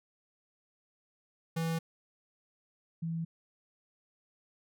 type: tone pair in turn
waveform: square / sine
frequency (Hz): 164.2 / 164.87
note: E3 / E3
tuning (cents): -6 / +1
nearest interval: unison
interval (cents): 7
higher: second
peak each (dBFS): -31 / -32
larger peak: first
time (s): 1.56-1.79 / 3.02-3.25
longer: neither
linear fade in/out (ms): 10
effects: none